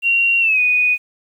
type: tone with pitch glide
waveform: sine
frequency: 2753 to 2481 Hz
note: F7 to D#7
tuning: -25 to -6 cents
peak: -12 dBFS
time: 0.02-0.98 s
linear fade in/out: 50 ms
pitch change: -181 cents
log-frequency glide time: 0.4-0.6 s
effects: 8-bit